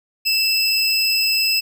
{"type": "tone pair together", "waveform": "square", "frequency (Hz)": [2655, 5094], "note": ["E7", "D#8"], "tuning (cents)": [12, 40], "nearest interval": "major seventh", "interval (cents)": 1128, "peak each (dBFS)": [-21, -18], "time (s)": [0.25, 1.61], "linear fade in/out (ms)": 20, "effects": []}